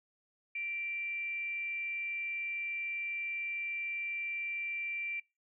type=tone with frequency modulation; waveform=sine; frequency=2349 Hz; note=D7; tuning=in tune; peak=-35 dBFS; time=0.55-5.2 s; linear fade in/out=5 ms; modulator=428 Hz; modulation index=0.2; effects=noise-tail reverb RT60 0.3 s tail -26 dB re dry